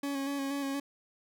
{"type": "tone with vibrato", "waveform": "40% pulse", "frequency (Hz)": 277.6, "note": "C#4", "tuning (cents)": 3, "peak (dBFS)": -31, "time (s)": [0.03, 0.8], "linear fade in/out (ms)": 5, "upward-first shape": "square", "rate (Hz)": 4.2, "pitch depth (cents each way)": 23, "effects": []}